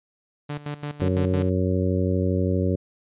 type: tone with tremolo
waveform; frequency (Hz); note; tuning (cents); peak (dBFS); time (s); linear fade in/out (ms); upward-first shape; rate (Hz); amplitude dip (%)
sawtooth; 146.6; D3; -3; -24; 0.49-1.5; 10; square; 5.9; 80
type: harmonic tone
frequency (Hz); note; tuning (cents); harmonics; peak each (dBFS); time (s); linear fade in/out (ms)
92.5; F#2; 0; 1 / 2 / 3 / 4 / 5 / 6; -23 / -26 / -28 / -29 / -30 / -31; 1.01-2.76; 10
effects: resampled to 8000 Hz